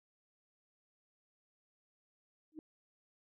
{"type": "tone with exponential growth", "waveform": "sine", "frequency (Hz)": 311.1, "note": "D#4", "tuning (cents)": 0, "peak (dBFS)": -39, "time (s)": [2.52, 2.59], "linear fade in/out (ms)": 1, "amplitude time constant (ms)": 15, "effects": []}